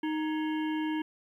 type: harmonic tone with a mistuned harmonic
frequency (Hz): 310.9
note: D#4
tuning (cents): -1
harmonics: 1 / 3 / 5 / 7 / 9 / 10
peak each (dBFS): -29 / -39 / -43 / -46 / -48 / -49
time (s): 0.03-1.02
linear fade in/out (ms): 5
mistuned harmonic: 5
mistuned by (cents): +130
effects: 11-bit